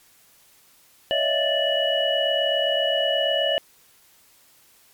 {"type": "tone cluster", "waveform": "sine", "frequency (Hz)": [566, 634, 673, 1760, 2931], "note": ["C#5", "D#5", "E5", "A6", "F#7"], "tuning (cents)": [36, 32, 36, 0, -17], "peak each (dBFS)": [-25, -25, -29, -30, -23], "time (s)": [1.11, 3.58], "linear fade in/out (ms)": 0, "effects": ["white hiss -56 dBFS RMS until 4.93 s", "MP3 96 kbps"]}